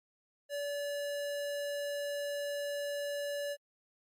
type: tone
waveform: square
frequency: 575 Hz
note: D5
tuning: 37 cents flat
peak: -35 dBFS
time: 0.49-3.57 s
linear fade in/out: 50 ms
effects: MP3 64 kbps